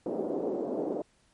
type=band-pass noise; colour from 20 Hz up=pink; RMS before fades=-32 dBFS; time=0.06-1.02 s; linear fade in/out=2 ms; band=280 to 560 Hz; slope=24 dB/octave; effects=pink hiss -67 dBFS RMS until 1.33 s + MP3 48 kbps